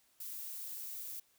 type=noise; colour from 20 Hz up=violet; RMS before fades=-44 dBFS; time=0.2-1.2 s; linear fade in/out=5 ms; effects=white hiss -71 dBFS RMS until 1.38 s